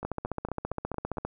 two click trains, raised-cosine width 1 ms, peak -17 / -24 dBFS, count 19 / 6, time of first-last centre 0.05-1.25 / 0.03-1.172 s, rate 15 / 4.38 Hz, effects none

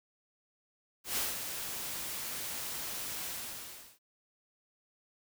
white noise with ADSR envelope, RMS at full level -32 dBFS, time 1.04-3.99 s, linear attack 130 ms, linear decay 180 ms, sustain -7 dB, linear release 720 ms, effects none

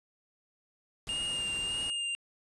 pink noise, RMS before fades -45 dBFS, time 1.07-1.9 s, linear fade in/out 0 ms
square tone with vibrato, 2819 Hz, F7, 16 cents sharp, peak -32 dBFS, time 1.09-2.15 s, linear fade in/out 0 ms, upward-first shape sine, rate 1.7 Hz, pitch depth 18 cents each way
effects resampled to 24000 Hz

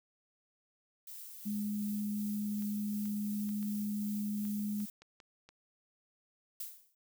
violet noise with tremolo, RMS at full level -47 dBFS, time 1.07-4.9 s, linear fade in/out 2 ms, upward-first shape sine, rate 2.7 Hz, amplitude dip 25%
sine tone, 207.7 Hz, G#3, in tune, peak -33 dBFS, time 1.45-4.86 s, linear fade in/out 20 ms
clicks, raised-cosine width 0.2 ms, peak -38 dBFS, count 9, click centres 2.623 / 3.056 / 3.491 / 3.628 / 4.452 / 4.803 / 5.02 / 5.202 / 5.49 s
violet noise with exponential decay, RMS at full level -38 dBFS, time 6.6-6.95 s, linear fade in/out 5 ms, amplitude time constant 75 ms
effects none

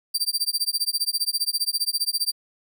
sawtooth tone with tremolo, 4688 Hz, D8, 4 cents flat, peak -16 dBFS, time 0.14-2.32 s, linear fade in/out 10 ms, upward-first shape sine, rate 15 Hz, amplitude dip 100%, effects none

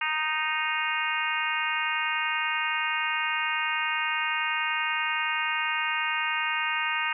harmonic tone, 310.2 Hz, D#4, 5 cents flat, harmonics 3 / 4 / 5 / 6 / 7 / 8 / 9, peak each -33 / -33 / -33 / -33 / -33 / -33 / -33 dBFS, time 0.01-7.13 s, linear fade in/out 5 ms, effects none

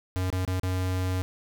square tone with dropouts, 92.4 Hz, F#2, 2 cents flat, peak -26 dBFS, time 0.16-1.22 s, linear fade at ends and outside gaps 0 ms, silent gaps 0.302-0.327 / 0.45-0.477 / 0.597-0.633 s, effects none

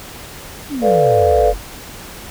sine exponential sweep, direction down, 311.1 to 40.16 Hz, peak -19 dBFS, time 0.69-1.59 s, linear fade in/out 50 ms
sine chord, B half-diminished seventh, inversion third, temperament equal, 440 / 493.9 / 587.3 / 698.5 Hz, A4 / B4 / D5 / F5, 0 / 0 / 0 / 0 cents, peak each -15 dBFS, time 0.81-1.54 s, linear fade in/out 50 ms
effects tanh soft clip ceiling -1 dBFS + pink hiss -34 dBFS RMS until 2.3 s

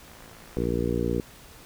click train, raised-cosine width 0.5 ms, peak -34 dBFS, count 33, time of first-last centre 0.08-0.656 s, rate 55.6 Hz
harmonic tone, 58.9 Hz, A#1, 19 cents sharp, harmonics 1 / 2 / 3 / 4 / 5 / 6 / 7 / 8, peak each -32 / -32 / -32 / -32 / -32 / -32 / -32 / -32 dBFS, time 0.57-1.2 s, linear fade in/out 0 ms
effects pink hiss -49 dBFS RMS until 1.65 s

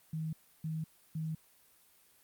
sine tone bursts, 158.6 Hz, D#3, 33 cents sharp, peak -34 dBFS, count 3, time 0.13-1.35 s, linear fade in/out 5 ms, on 200 ms, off 310 ms, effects white hiss -65 dBFS RMS until 2.23 s + Opus 32 kbps

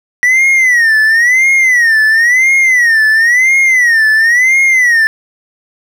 triangle tone with vibrato, 1933 Hz, B6, 38 cents flat, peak -4 dBFS, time 0.23-5.07 s, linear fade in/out 0 ms, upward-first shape sine, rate 0.97 Hz, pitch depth 180 cents each way, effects none

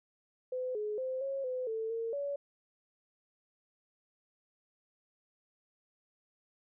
sine tone with pitch steps, 508 / 422.3 / 518 / 545 / 508 / 444.9 / 456.6 / 567 Hz, B4 / G#4 / C5 / C#5 / B4 / A4 / A#4 / C#5, +49 / +29 / -17 / -29 / +49 / +19 / -36 / +39 cents, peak -33 dBFS, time 0.52-2.36 s, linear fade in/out 5 ms, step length 230 ms, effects none

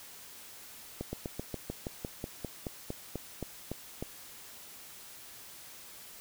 slowing click train, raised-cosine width 2 ms, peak -22 dBFS, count 16, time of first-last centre 1.01-4.025 s, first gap 120 ms, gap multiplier 1.07, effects white hiss -50 dBFS RMS until 6.2 s

